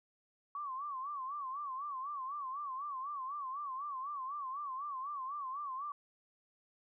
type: tone with vibrato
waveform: sine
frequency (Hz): 1106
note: C#6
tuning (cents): -4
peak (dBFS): -38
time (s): 0.55-5.92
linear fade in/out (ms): 2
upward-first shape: sine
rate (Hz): 4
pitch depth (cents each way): 130
effects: none